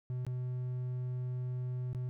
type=tone with dropouts; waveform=triangle; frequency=125.6 Hz; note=B2; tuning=30 cents sharp; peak=-32 dBFS; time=0.1-2.09 s; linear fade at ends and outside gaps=0 ms; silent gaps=0.25-0.266 / 1.931-1.948 s; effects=none